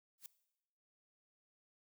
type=noise with exponential growth; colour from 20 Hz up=blue; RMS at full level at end=-45 dBFS; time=0.18-0.26 s; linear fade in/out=1 ms; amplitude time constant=17 ms; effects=noise-tail reverb RT60 0.9 s tail -18 dB re dry